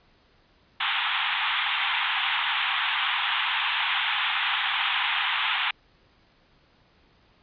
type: band-pass noise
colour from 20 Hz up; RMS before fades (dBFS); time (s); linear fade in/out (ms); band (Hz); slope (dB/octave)
white; -26; 0.8-5.71; 5; 780 to 3600; 96
effects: pink hiss -61 dBFS RMS until 7.42 s + resampled to 11025 Hz